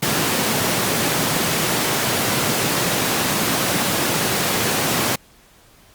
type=high-pass noise; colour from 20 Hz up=pink; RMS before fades=-20 dBFS; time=0.02-5.16 s; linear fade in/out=10 ms; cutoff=120 Hz; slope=24 dB/octave; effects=pink hiss -51 dBFS RMS until 5.94 s + Opus 48 kbps